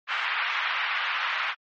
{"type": "band-pass noise", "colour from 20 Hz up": "pink", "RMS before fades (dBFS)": -28, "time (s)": [0.07, 1.55], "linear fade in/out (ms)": 50, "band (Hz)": [1100, 2900], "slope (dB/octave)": 24, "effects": ["MP3 32 kbps"]}